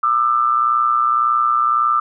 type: tone pair together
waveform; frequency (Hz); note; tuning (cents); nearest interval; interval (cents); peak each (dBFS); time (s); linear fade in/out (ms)
sine; 1200 / 1321.8; D6 / E6; +37 / +4; major second; 167; -15 / -17; 0.03-2; 5
effects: none

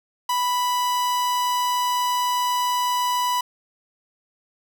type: tone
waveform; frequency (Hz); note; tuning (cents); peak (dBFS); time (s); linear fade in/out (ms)
45% pulse; 987.8; B5; 0; -20; 0.29-3.41; 5
effects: none

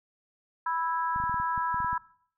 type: harmonic tone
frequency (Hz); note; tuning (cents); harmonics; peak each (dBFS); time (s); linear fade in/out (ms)
329.2; E4; -2; 3 / 4 / 5; -28 / -33 / -36; 0.66-1.98; 5
type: clicks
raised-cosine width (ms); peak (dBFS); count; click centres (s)
5; -29; 11; 1.161 / 1.201 / 1.239 / 1.296 / 1.343 / 1.4 / 1.578 / 1.744 / 1.803 / 1.846 / 1.93
effects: noise-tail reverb RT60 0.6 s tail -21 dB re dry

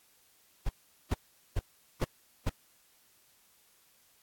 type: noise bursts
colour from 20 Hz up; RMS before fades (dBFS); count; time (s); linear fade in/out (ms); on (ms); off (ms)
brown; -28; 5; 0.66-2.495; 5; 31; 420
effects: white hiss -65 dBFS RMS until 4.22 s + AAC 64 kbps

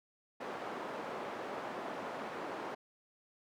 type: band-pass noise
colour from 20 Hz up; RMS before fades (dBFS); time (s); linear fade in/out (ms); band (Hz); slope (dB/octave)
white; -42; 0.4-2.75; 10; 280 to 910; 12
effects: none

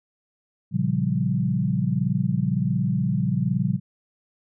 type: chord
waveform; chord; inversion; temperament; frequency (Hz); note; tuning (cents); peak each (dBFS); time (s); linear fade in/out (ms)
sine; G half-diminished seventh; first; equal; 116.54 / 138.59 / 174.61 / 196; Bb2 / Db3 / F3 / G3; 0 / 0 / 0 / 0; -27 / -25 / -25 / -26; 0.71-3.8; 50
effects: none

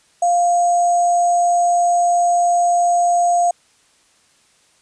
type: tone with sample-and-hold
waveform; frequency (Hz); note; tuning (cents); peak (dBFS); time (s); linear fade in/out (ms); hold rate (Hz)
sine; 698.5; F5; 0; -12; 0.22-3.51; 5; 7350
effects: white hiss -56 dBFS RMS until 4.81 s + resampled to 22050 Hz

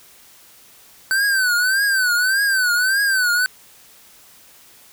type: tone with vibrato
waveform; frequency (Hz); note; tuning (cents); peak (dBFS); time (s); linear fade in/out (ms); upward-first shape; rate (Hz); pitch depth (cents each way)
square; 1531; G6; -41; -16; 1.11-3.46; 0; triangle; 1.7; 140
effects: white hiss -48 dBFS RMS until 4.92 s

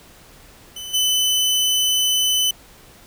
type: tone with level steps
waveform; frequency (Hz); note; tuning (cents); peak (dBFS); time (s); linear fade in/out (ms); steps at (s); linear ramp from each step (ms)
sawtooth; 3016; F#7; +32; -27 / -13; 0.76-2.51; 5; 0.93; 20
effects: pink hiss -47 dBFS RMS until 3.06 s

